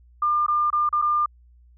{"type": "tone with dropouts", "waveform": "sine", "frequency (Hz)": 1200, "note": "D6", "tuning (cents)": 37, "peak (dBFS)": -18, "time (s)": [0.22, 1.26], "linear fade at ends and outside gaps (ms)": 5, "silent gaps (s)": [[0.465, 0.481], [0.703, 0.728], [0.891, 0.927], [1.017, 1.022]], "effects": ["added 60 Hz sine -50 dBFS peak until 1.77 s"]}